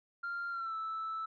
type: tone with pitch glide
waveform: sine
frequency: 1392 to 1315.4 Hz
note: F6 to E6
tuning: -6 to -4 cents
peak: -34 dBFS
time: 0.23-1.26 s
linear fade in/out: 10 ms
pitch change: -98 cents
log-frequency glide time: 0.5-0.75 s
effects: tanh soft clip ceiling -33 dBFS